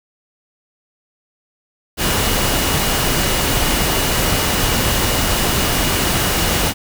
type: tone in noise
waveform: sine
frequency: 2890 Hz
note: F#7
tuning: 41 cents flat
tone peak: -28 dBFS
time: 1.97-6.74 s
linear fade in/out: 50 ms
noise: pink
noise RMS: -17 dBFS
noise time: 1.97-6.74 s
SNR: -14 dB
effects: none